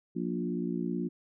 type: harmonic tone with a mistuned harmonic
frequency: 59 Hz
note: A#1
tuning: 22 cents sharp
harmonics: 3 / 4 / 5 / 6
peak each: -34 / -35 / -36 / -37 dBFS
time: 0.15-1.09 s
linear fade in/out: 20 ms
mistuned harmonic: 3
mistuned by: +15 cents
effects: none